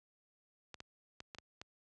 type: clicks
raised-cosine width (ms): 0.2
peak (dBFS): -29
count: 6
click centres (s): 0.743 / 0.804 / 1.204 / 1.348 / 1.385 / 1.615
effects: high-pass 60 Hz 12 dB/octave + resampled to 24000 Hz